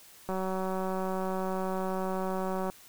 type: click train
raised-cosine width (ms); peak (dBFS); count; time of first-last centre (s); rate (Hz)
1; -20; 454; 0.29-2.7; 188
effects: white hiss -54 dBFS RMS until 2.88 s